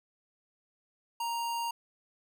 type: tone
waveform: square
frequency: 934 Hz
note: A#5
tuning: 3 cents sharp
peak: -32 dBFS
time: 1.2-1.71 s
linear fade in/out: 5 ms
effects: none